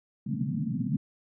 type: band-pass noise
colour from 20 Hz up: white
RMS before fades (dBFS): -30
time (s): 0.26-0.97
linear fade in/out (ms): 5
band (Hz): 120 to 260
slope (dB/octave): 96
effects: none